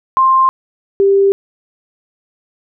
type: tone pair in turn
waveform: sine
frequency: 1053 / 394.4 Hz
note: C6 / G4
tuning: +11 / +11 cents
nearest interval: octave + perfect fourth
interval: 1700 cents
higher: first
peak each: -7 dBFS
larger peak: neither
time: 0.17-0.49 / 1-1.32 s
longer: neither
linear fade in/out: 0 ms
effects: none